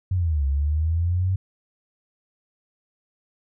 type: linear two-way sweep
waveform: sine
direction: down then up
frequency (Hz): 95.6 to 67.5 to 95.6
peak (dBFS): -19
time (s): 0.11-1.36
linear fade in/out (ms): 5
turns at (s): 0.46
effects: none